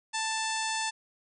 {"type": "harmonic tone with a mistuned harmonic", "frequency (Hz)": 884, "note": "A5", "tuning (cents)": 8, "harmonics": [1, 2, 3, 4, 5, 6, 7, 8, 9, 10], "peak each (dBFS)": [-33, -36, -38, -39, -40, -41, -41, -42, -43, -43], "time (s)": [0.13, 0.91], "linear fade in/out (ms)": 20, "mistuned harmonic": 6, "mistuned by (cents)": -22, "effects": []}